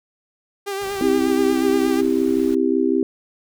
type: tone with vibrato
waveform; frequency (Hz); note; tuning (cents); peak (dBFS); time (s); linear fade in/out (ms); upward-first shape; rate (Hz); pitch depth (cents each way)
sawtooth; 395.6; G4; +16; -20; 0.66-2.02; 20; sine; 8.4; 39
type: noise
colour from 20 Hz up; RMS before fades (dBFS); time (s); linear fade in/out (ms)
pink; -40; 0.81-2.55; 5
type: chord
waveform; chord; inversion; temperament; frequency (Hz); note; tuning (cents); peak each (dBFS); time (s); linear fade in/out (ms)
sine; C major; none; just; 261.6 / 327 / 392.4; C4 / E4 / G4; 0 / -14 / +2; -20; 1.01-3.03; 2
effects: none